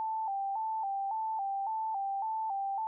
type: tone with vibrato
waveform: sine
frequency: 833 Hz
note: G#5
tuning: 5 cents sharp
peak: -31 dBFS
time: 0-2.87 s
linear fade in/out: 0 ms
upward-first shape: square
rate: 1.8 Hz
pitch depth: 99 cents each way
effects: none